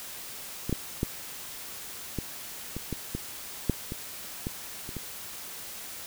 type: clicks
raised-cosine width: 3 ms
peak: -17 / -13 / -13 / -17 / -21 / -18 / -18 / -10 / -21 / -18 / -26 / -22 dBFS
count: 12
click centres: 0.695 / 0.727 / 1.031 / 2.187 / 2.766 / 2.927 / 3.15 / 3.697 / 3.921 / 4.469 / 4.891 / 4.967 s
effects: white hiss -41 dBFS RMS until 6.06 s